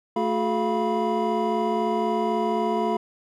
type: tone cluster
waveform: triangle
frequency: 220.3 / 362.4 / 426.3 / 695 / 980 Hz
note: A3 / F#4 / G#4 / F5 / B5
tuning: +2 / -36 / +45 / -9 / -14 cents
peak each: -26 dBFS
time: 0.16-2.97 s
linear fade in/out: 5 ms
effects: none